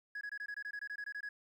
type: tone bursts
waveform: sine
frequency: 1672 Hz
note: G#6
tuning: 11 cents sharp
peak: -37 dBFS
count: 14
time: 0.15-1.29 s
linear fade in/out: 5 ms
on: 61 ms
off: 22 ms
effects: tanh soft clip ceiling -38 dBFS + 12-bit